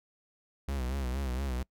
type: tone with vibrato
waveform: 45% pulse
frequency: 65.41 Hz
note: C2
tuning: in tune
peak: -31 dBFS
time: 0.68-1.63 s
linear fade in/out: 5 ms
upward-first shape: sine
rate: 4.3 Hz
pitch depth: 110 cents each way
effects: noise-tail reverb RT60 0.1 s tail -24 dB re dry